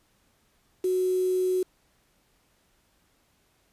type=tone with quantisation; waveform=sine; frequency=369.3 Hz; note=F#4; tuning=3 cents flat; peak=-22 dBFS; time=0.84-1.63 s; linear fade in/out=5 ms; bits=7; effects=pink hiss -67 dBFS RMS until 3.72 s + resampled to 32000 Hz